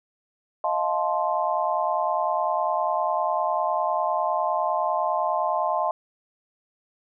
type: chord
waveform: sine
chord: F dominant seventh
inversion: third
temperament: just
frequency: 628.6 / 698.5 / 873.1 / 1047.7 Hz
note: Eb5 / F5 / A5 / C6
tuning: +18 / 0 / -14 / +2 cents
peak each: -27 dBFS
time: 0.64-5.91 s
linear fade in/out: 2 ms
effects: none